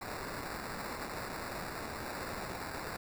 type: noise with sample-and-hold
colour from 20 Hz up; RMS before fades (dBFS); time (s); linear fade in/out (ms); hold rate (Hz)
blue; -41; 0.01-2.97; 10; 3150
effects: none